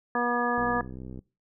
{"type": "harmonic tone", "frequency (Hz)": 241.5, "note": "B3", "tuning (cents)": -39, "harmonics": [1, 2, 3, 4, 5, 7], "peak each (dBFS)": [-31, -31, -31, -31, -31, -31], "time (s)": [0.15, 0.81], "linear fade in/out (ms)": 2}
{"type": "click train", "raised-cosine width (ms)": 3, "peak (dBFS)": -28, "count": 40, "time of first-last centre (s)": [0.58, 1.19], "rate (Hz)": 63.9}
{"effects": ["noise-tail reverb RT60 0.3 s tail -22 dB re dry"]}